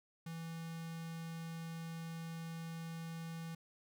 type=tone with notch filter; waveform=square; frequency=164.81 Hz; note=E3; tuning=in tune; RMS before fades=-45 dBFS; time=0.26-3.55 s; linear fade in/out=5 ms; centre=570 Hz; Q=1.5; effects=none